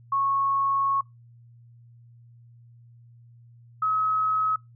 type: tone pair in turn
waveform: sine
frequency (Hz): 1100 / 1279.1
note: C#6 / D#6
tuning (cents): -14 / +47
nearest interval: minor third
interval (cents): 261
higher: second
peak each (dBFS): -21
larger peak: neither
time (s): 0.12-1.01 / 3.82-4.56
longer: first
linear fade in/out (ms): 5
effects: noise-tail reverb RT60 0.2 s tail -26 dB re dry + added 118 Hz sine -49 dBFS peak until 4.75 s